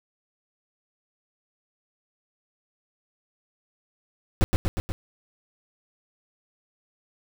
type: noise with echo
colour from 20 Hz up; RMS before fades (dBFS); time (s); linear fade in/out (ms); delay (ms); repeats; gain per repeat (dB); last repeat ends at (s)
brown; -17; 4.41-4.44; 0; 120; 4; -3; 4.92
effects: none